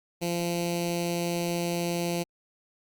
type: tone with notch filter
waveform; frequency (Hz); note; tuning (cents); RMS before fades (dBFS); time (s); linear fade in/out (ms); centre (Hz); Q
10% pulse; 172.2; F3; -24; -29; 0.21-2.24; 20; 1200; 0.65
effects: Opus 48 kbps